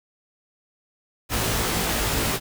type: noise with comb filter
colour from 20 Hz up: pink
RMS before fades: -24 dBFS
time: 1.29-2.4 s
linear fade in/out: 50 ms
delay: 18 ms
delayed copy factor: +0.7
effects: none